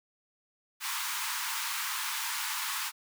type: high-pass noise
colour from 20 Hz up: pink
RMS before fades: -34 dBFS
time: 0.8-2.92 s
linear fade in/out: 50 ms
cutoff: 870 Hz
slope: 96 dB/octave
effects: none